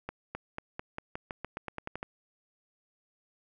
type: accelerating click train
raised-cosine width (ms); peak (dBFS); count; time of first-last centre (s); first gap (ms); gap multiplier
0.5; -21; 14; 0.09-2.029; 260; 0.9
effects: none